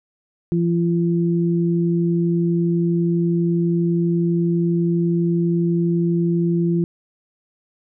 sine tone pair together, 170 / 342.2 Hz, F3 / F4, -46 / -35 cents, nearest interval octave, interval 1211 cents, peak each -17 / -21 dBFS, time 0.52-6.84 s, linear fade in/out 0 ms, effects none

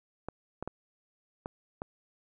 clicks, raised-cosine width 1 ms, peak -22 dBFS, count 5, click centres 0.286 / 0.626 / 0.676 / 1.459 / 1.819 s, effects none

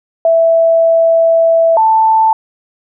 sine tone pair in turn, 660 / 884.1 Hz, E5 / A5, +2 / +8 cents, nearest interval perfect fourth, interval 506 cents, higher second, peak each -6 dBFS, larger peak neither, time 0.25-1.77 / 1.77-2.33 s, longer first, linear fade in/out 2 ms, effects none

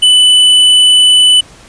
triangle tone with tanh clipping, 2990 Hz, F#7, 17 cents sharp, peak -5 dBFS, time 0.02-1.41 s, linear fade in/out 10 ms, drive 15 dB, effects pink hiss -38 dBFS RMS until 1.68 s + resampled to 22050 Hz

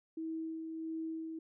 sine tone with tremolo, 322.5 Hz, E4, 38 cents flat, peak -36 dBFS, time 0.17-1.39 s, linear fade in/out 5 ms, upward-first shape sine, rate 1.5 Hz, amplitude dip 35%, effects none

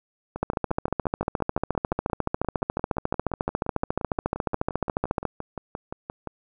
two click trains, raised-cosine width 1 ms, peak -9 / -18 dBFS, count 69 / 35, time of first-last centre 0.43-5.253 / 0.36-6.273 s, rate 14.1 / 5.75 Hz, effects none

